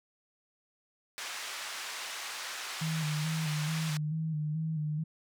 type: band-pass noise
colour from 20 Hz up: pink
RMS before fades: -40 dBFS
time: 1.18-3.97 s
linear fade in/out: 0 ms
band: 1200 to 7800 Hz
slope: 12 dB/octave
type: tone with vibrato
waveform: sine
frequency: 155.56 Hz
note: D#3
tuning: in tune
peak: -30 dBFS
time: 2.81-5.04 s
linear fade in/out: 10 ms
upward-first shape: square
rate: 2.3 Hz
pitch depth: 44 cents each way
effects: none